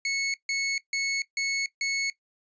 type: tone bursts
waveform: sawtooth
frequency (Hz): 2200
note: C#7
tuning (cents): -14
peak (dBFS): -22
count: 5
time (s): 0.05-2.1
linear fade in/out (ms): 2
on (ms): 290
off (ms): 150
effects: noise-tail reverb RT60 0.1 s tail -17 dB re dry + resampled to 16000 Hz